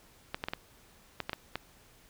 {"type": "clicks", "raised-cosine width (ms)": 0.3, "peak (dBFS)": -17, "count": 8, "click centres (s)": [0.345, 0.439, 0.485, 0.535, 1.203, 1.295, 1.332, 1.556], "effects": ["pink hiss -60 dBFS RMS until 2.09 s"]}